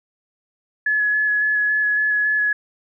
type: tone with vibrato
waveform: sine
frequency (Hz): 1700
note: G#6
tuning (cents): +40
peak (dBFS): -16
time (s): 0.86-2.53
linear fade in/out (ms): 5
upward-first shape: square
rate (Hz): 3.6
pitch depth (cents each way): 11
effects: none